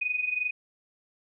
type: tone with amplitude modulation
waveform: sine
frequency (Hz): 2489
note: D#7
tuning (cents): 0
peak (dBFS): -23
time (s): 0.01-0.51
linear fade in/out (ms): 10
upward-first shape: sine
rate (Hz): 22.6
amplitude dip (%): 75
effects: none